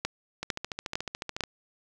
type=two click trains; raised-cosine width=0.2 ms; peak=-11 / -16 dBFS; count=4 / 15; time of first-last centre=0.05-1.407 / 0.43-1.437 s; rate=2.21 / 13.9 Hz; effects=none